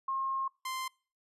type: tone pair in turn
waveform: sine / sawtooth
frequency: 1072 / 1043.3 Hz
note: C6 / C6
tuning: +42 / -5 cents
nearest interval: unison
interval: 47 cents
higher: first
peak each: -30 / -31 dBFS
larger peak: first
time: 0.08-0.48 / 0.65-0.88 s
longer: first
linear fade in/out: 5 ms
effects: noise-tail reverb RT60 0.4 s tail -26 dB re dry + resampled to 32000 Hz